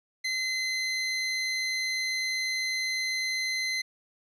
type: tone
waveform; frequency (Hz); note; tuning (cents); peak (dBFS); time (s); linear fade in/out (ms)
25% pulse; 2053; C7; -33; -24; 0.24-3.82; 10
effects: resampled to 22050 Hz + 11-bit